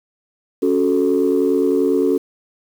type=chord; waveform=sine; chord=F# minor; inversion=second; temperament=equal; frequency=277.2 / 370 / 440 Hz; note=C#4 / F#4 / A4; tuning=0 / 0 / 0 cents; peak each=-17 dBFS; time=0.62-2.18 s; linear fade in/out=10 ms; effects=tanh soft clip ceiling -7 dBFS + 7-bit